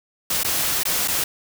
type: noise with dropouts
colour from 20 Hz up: white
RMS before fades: -22 dBFS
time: 0.3-1.24 s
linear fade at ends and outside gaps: 5 ms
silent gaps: 0.434-0.445 / 0.834-0.852 / 1.077-1.081 s
effects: none